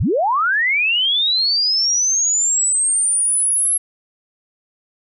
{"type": "linear sweep", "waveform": "sine", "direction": "up", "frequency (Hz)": [51.8, 11175], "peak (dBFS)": -14, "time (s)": [0, 3.78], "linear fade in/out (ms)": 10, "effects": []}